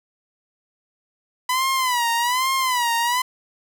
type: tone with vibrato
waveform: sawtooth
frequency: 995 Hz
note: B5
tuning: 13 cents sharp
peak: -15 dBFS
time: 1.49-3.22 s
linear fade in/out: 5 ms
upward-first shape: sine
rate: 1.2 Hz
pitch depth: 120 cents each way
effects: none